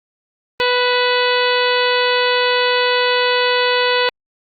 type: harmonic tone with a mistuned harmonic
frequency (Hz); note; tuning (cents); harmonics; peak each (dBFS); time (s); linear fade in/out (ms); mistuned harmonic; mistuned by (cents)
493.9; B4; 0; 1 / 2 / 3 / 4 / 5 / 6 / 7 / 8 / 9; -17 / -20 / -22 / -23 / -24 / -25 / -25 / -26 / -27; 0.6-4.09; 0; 5; +46
effects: Opus 32 kbps